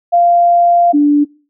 sine tone pair in turn, 694 / 291.8 Hz, F5 / D4, -11 / -11 cents, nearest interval octave + minor third, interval 1500 cents, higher first, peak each -6 dBFS, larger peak neither, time 0.12-0.93 / 0.93-1.25 s, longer first, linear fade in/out 20 ms, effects noise-tail reverb RT60 0.4 s tail -24 dB re dry

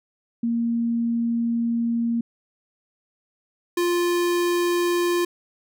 sine / square tone pair in turn, 233.1 / 349.3 Hz, A#3 / F4, 0 / 0 cents, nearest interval perfect fifth, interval 700 cents, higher second, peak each -20 dBFS, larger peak neither, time 0.43-2.21 / 3.77-5.25 s, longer first, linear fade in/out 5 ms, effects none

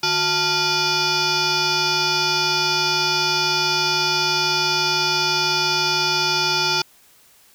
sine tone with frequency modulation, 2945 Hz, F#7, 9 cents flat, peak -15 dBFS, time 0.03-6.82 s, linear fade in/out 5 ms, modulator 516 Hz, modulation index 5, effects tanh soft clip ceiling -15 dBFS + white hiss -53 dBFS RMS until 7.54 s

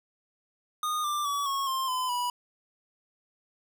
square tone with pitch steps, 1230 / 1184 / 1139.7 / 1097.1 / 1056 / 1016.5 / 978.5 Hz, D#6 / D6 / C#6 / C#6 / C6 / B5 / B5, -20 / +14 / +48 / -18 / +16 / +50 / -16 cents, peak -28 dBFS, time 0.83-2.3 s, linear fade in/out 2 ms, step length 210 ms, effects none

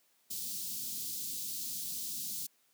white band-stop noise, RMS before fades -39 dBFS, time 0.3-2.47 s, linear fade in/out 10 ms, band 260 to 3900 Hz, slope 24 dB/octave, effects white hiss -71 dBFS RMS until 2.73 s + high-pass 150 Hz 12 dB/octave

